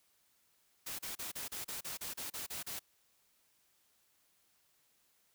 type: noise bursts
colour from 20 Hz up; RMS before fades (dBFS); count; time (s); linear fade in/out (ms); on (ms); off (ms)
white; -42; 12; 0.86-2.794; 10; 130; 34
effects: white hiss -73 dBFS RMS until 5.34 s